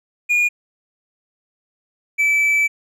triangle tone pair in turn, 2435 / 2311 Hz, D#7 / D7, -38 / -28 cents, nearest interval minor second, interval 90 cents, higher first, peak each -12 dBFS, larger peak neither, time 0.29-0.49 / 2.18-2.68 s, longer second, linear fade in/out 20 ms, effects none

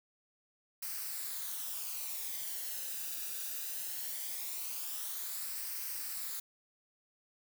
blue noise with flanger, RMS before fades -40 dBFS, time 0.82-6.4 s, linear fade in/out 5 ms, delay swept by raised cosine 0.28 to 0.94 ms, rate 0.2 Hz, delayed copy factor -0.5, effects none

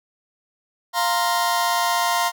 sawtooth chord, F suspended fourth, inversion none, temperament just, 698.5 / 931.3 / 1047.7 Hz, F5 / Bb5 / C6, 0 / -2 / +2 cents, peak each -19 dBFS, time 0.93-2.32 s, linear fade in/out 50 ms, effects none

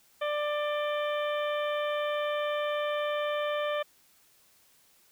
harmonic tone with a mistuned harmonic, 592 Hz, D5, 14 cents sharp, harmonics 1 / 2 / 3 / 4 / 5 / 6, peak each -29 / -35 / -39 / -41 / -43 / -45 dBFS, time 0.21-3.83 s, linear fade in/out 10 ms, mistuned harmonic 5, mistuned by +53 cents, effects white hiss -63 dBFS RMS until 5.11 s

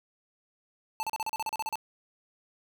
square tone bursts, 880 Hz, A5, in tune, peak -30 dBFS, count 12, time 1-1.756 s, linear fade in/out 0 ms, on 30 ms, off 36 ms, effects none

